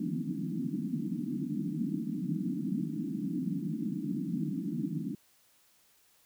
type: band-pass noise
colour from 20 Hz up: pink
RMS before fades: -34 dBFS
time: 0-5.15 s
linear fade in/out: 5 ms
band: 150 to 320 Hz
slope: 96 dB/octave
effects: white hiss -66 dBFS RMS until 6.25 s